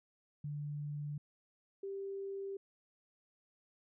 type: tone pair in turn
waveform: sine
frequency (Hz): 146.83 / 392.7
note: D3 / G4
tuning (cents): 0 / +3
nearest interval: octave + perfect fourth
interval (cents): 1703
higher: second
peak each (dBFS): -38 / -39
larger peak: first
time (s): 0.44-1.18 / 1.83-2.57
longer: neither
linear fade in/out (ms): 5
effects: none